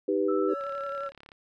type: chord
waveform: sine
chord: Eb augmented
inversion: none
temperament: equal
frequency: 311.1 / 392 / 493.9 Hz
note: Eb4 / G4 / B4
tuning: 0 / 0 / 0 cents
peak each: -29 / -26 / -29 dBFS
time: 0.08-0.54 s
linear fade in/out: 5 ms
type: tone with pitch glide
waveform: sine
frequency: 1318.5 to 1351.7 Hz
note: E6 to E6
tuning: 0 to +43 cents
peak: -34 dBFS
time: 0.28-1.09 s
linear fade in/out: 10 ms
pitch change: +43 cents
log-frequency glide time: 0.39-0.91 s
type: tone with vibrato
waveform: triangle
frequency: 559 Hz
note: C#5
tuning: 14 cents sharp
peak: -32 dBFS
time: 0.47-1.12 s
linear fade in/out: 50 ms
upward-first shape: triangle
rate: 11 Hz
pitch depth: 36 cents each way
type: click train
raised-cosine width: 0.3 ms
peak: -32 dBFS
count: 26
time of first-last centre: 0.61-1.318 s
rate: 35.3 Hz
effects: none